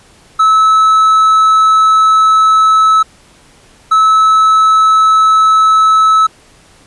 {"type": "tone pair in turn", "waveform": "triangle", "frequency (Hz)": [1300, 1300], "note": ["E6", "E6"], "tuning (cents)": [-24, -24], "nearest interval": "unison", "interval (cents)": 0, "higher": "neither", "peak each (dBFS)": -3, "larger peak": "neither", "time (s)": [[0.39, 3.03], [3.91, 6.27]], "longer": "first", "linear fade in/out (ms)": 10, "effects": ["pink hiss -44 dBFS RMS until 6.86 s", "resampled to 24000 Hz"]}